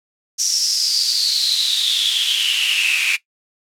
pink noise with high-pass filter sweep, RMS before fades -18 dBFS, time 0.38-3.17 s, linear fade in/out 20 ms, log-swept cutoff 5800 to 2400 Hz, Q 9.9, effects noise-tail reverb RT60 0.1 s tail -17 dB re dry + low-pass 11000 Hz 12 dB/octave

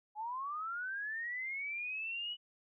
sine linear sweep, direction up, 827 to 2960 Hz, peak -37 dBFS, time 0.15-2.37 s, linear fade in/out 50 ms, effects none

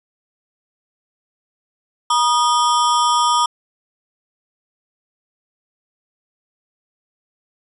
square ring-modulated tone, 1096 Hz, C#6, 20 cents flat, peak -11 dBFS, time 2.1-3.46 s, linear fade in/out 5 ms, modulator 136 Hz, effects resampled to 24000 Hz

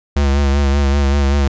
square tone with vibrato, 70 Hz, C#2, 18 cents sharp, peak -12 dBFS, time 0.16-1.48 s, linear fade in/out 5 ms, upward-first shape sine, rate 5.2 Hz, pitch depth 45 cents each way, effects resampled to 16000 Hz

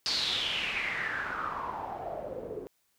white noise with low-pass filter sweep, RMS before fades -34 dBFS, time 0.06-2.67 s, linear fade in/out 0 ms, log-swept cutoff 4700 to 390 Hz, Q 6.5, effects white hiss -73 dBFS RMS until 2.98 s

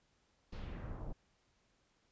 brown noise with low-pass filter sweep, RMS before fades -44 dBFS, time 0.52-1.13 s, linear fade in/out 10 ms, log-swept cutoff 4900 to 670 Hz, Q 1.6, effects pink hiss -75 dBFS RMS until 2.11 s + resampled to 16000 Hz

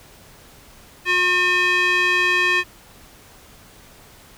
square tone with band-pass filter, 360 Hz, F#4, 47 cents flat, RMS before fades -18 dBFS, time 1.05-2.64 s, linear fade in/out 50 ms, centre 2200 Hz, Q 4, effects pink hiss -47 dBFS RMS until 4.37 s

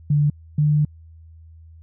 sine tone pair in turn, 146.83 / 149.31 Hz, D3 / D3, 0 / +29 cents, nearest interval unison, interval 29 cents, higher second, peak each -14 dBFS, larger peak neither, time 0.1-0.3 / 0.58-0.85 s, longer second, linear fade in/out 5 ms, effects added 81 Hz sine -42 dBFS peak until 1.82 s

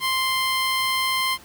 15% pulse tone, 1046.5 Hz, C6, in tune, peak -14 dBFS, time 0-1.38 s, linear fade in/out 50 ms, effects pink hiss -47 dBFS RMS until 1.44 s + high-pass 60 Hz 12 dB/octave

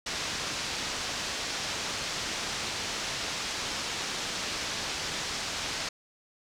white low-pass noise, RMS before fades -34 dBFS, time 0.06-5.89 s, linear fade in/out 5 ms, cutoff 6200 Hz, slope 24 dB/octave, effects none

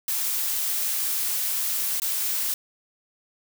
blue noise with dropouts, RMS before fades -26 dBFS, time 0.08-2.54 s, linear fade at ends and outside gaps 1 ms, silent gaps 1.999-2.019 s, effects none

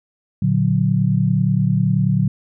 sine chord, Bb augmented, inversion none, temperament equal, 116.54 / 146.83 / 185 Hz, Bb2 / D3 / F#3, 0 / 0 / 0 cents, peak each -19 / -18 / -18 dBFS, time 0.42-2.28 s, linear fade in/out 5 ms, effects none

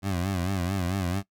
20% pulse tone with vibrato, 92.5 Hz, F#2, in tune, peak -21 dBFS, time 0.02-1.23 s, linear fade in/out 50 ms, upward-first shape sine, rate 4.5 Hz, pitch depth 120 cents each way, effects noise-tail reverb RT60 0.1 s tail -19 dB re dry

